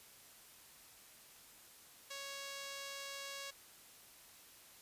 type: tone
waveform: 5% pulse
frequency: 554.4 Hz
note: C#5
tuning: in tune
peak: -33 dBFS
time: 2.1-3.51 s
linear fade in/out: 10 ms
effects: white hiss -60 dBFS RMS until 4.81 s + resampled to 32000 Hz